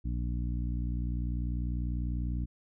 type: harmonic tone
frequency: 60.1 Hz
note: B1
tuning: 46 cents flat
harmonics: 1 / 2 / 3 / 4 / 5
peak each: -31 / -37 / -41 / -43 / -45 dBFS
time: 0.04-2.46 s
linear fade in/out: 20 ms
effects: none